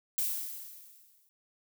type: noise with exponential decay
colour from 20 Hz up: violet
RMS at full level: -29 dBFS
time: 0.18-1.29 s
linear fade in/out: 0 ms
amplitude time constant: 240 ms
effects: none